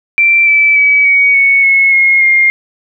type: tone with pitch steps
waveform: sine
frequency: 2349 / 2315 / 2282 / 2249 / 2217 / 2185 / 2154 / 2123 Hz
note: D7 / D7 / C#7 / C#7 / C#7 / C#7 / C7 / C7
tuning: 0 / -25 / +50 / +24 / 0 / -26 / +50 / +25 cents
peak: -5 dBFS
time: 0.18-2.5 s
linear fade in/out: 0 ms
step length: 290 ms
effects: none